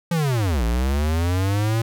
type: linear two-way sweep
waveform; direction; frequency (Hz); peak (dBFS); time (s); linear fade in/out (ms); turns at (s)
square; down then up; 175.1 to 55 to 115.4; -19; 0.11-1.82; 5; 0.64
effects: none